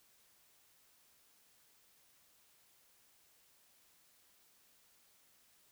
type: silence
effects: white hiss -69 dBFS RMS until 5.71 s